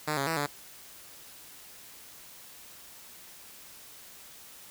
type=tone with pitch steps; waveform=5% pulse; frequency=152.1 / 138.2 / 163 / 144.9 Hz; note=D#3 / C#3 / E3 / D3; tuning=-39 / -5 / -19 / -23 cents; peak=-17 dBFS; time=0.07-0.466 s; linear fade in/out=10 ms; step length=99 ms; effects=white hiss -50 dBFS RMS until 4.7 s